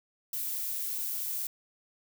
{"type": "noise", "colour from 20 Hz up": "violet", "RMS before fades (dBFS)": -34, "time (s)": [0.33, 1.47], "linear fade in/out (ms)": 2, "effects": []}